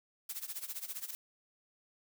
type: noise with tremolo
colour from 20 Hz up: blue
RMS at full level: -39 dBFS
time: 0.29-1.11 s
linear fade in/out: 5 ms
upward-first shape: sine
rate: 15 Hz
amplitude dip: 85%
type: noise with exponential growth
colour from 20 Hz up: blue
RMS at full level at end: -40 dBFS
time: 1-1.15 s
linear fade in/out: 0 ms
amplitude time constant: 32 ms
effects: none